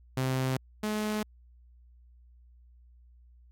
sawtooth tone pair in turn, 130.6 / 212.9 Hz, C3 / G#3, -3 / +43 cents, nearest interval minor sixth, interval 846 cents, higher second, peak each -23 / -25 dBFS, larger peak first, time 0.17-0.57 / 0.83-1.23 s, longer neither, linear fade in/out 5 ms, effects added 60 Hz sine -54 dBFS peak until 3.51 s + AAC 64 kbps

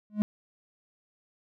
triangle tone with exponential growth, 210 Hz, G#3, 19 cents sharp, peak -16 dBFS, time 0.1-0.22 s, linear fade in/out 0 ms, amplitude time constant 25 ms, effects none

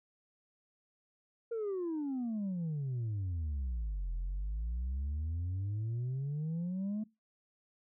sine exponential two-way sweep, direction down then up, 472.6 to 41.65 to 218.8 Hz, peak -31 dBFS, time 1.51-7.04 s, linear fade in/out 10 ms, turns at 4.13 s, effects noise-tail reverb RT60 0.2 s tail -21 dB re dry + tanh soft clip ceiling -32 dBFS

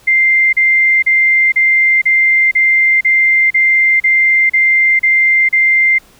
sine tone bursts, 2093 Hz, C7, in tune, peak -7 dBFS, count 12, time 0.07-5.986 s, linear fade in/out 10 ms, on 460 ms, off 36 ms, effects pink hiss -46 dBFS RMS until 6.19 s

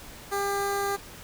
15% pulse tone with notch filter, 399.9 Hz, G4, 35 cents sharp, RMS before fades -28 dBFS, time 0.31-0.97 s, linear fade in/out 20 ms, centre 3100 Hz, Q 1.3, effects pink hiss -45 dBFS RMS until 1.23 s

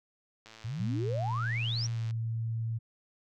click train, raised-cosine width 0.2 ms, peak -33 dBFS, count 184, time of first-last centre 0.46-2.109 s, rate 111 Hz
sine exponential sweep, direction up, 103.83 to 5920 Hz, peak -33 dBFS, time 0.64-1.87 s, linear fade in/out 10 ms
sine tone with pitch glide, 116.54 to 113.62 Hz, A#2 to A#2, 0 to -44 cents, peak -30 dBFS, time 0.79-2.79 s, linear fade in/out 20 ms, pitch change -44 cents, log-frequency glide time 1.91-2.03 s
effects none

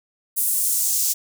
white noise with high-pass filter sweep, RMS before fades -21 dBFS, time 0.36-1.14 s, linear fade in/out 20 ms, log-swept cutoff 10000 to 6100 Hz, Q 1.6, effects none

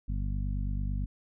harmonic tone, 49 Hz, G1, in tune, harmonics 1 / 2 / 3 / 4 / 5, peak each -30 / -36 / -40 / -42 / -44 dBFS, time 0.08-1.06 s, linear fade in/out 10 ms, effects none

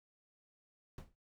brown noise with exponential decay, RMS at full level -41 dBFS, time 0.98-1.15 s, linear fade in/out 1 ms, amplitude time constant 35 ms, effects noise-tail reverb RT60 0.2 s tail -26 dB re dry

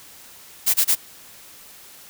blue noise bursts, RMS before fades -17 dBFS, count 3, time 0.66-0.955 s, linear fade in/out 20 ms, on 81 ms, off 26 ms, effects white hiss -45 dBFS RMS until 2.09 s

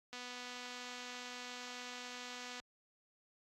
click train, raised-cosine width 0.2 ms, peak -30 dBFS, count 611, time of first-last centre 0.13-2.6 s, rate 247 Hz, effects high-pass 60 Hz 12 dB/octave + AAC 64 kbps

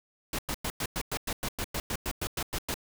pink noise bursts, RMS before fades -32 dBFS, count 16, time 0.33-2.742 s, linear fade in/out 2 ms, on 57 ms, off 100 ms, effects none

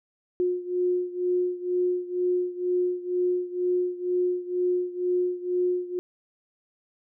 sine beating tone pair, 358.9 / 361 Hz, F4 / F#4, +47 / -43 cents, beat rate 2.1 Hz, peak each -25 / -28 dBFS, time 0.4-5.99 s, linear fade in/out 0 ms, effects none

